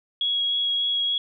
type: tone with vibrato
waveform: sine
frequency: 3322 Hz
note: G#7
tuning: in tune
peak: -21 dBFS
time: 0.21-1.18 s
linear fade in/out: 2 ms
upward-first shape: sine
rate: 3.4 Hz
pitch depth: 9 cents each way
effects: none